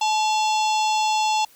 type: harmonic tone with a mistuned harmonic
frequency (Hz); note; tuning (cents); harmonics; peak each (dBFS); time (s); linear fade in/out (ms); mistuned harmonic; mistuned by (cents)
861; A5; -38; 1 / 3 / 4 / 5 / 6 / 7 / 8 / 9; -19 / -29 / -31 / -33 / -35 / -36 / -37 / -38; 0.01-1.45; 5; 3; +91
effects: white hiss -53 dBFS RMS until 1.55 s